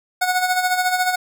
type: tone with tremolo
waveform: 25% pulse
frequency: 733 Hz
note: F#5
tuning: 16 cents flat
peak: -11 dBFS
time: 0.21-1.16 s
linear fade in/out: 10 ms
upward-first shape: sine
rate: 14 Hz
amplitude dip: 60%
effects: none